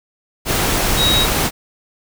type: tone in noise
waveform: sine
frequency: 3808 Hz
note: A#7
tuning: 36 cents sharp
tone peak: -14 dBFS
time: 0.96-1.27 s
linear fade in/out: 50 ms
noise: pink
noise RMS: -17 dBFS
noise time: 0.45-1.51 s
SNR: 0 dB
effects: none